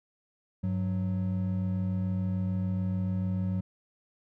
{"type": "tone pair together", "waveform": "triangle", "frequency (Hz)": [98.15, 185], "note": ["G2", "F#3"], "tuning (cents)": [3, 0], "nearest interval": "major seventh", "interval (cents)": 1097, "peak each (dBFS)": -28, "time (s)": [0.63, 3.61], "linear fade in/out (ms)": 10, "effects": []}